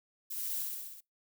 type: noise with echo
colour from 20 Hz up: violet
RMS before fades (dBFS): -39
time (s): 0.3-0.63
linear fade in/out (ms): 10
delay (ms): 63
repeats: 6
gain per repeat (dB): -2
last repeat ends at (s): 1.008
effects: noise-tail reverb RT60 0.2 s tail -25 dB re dry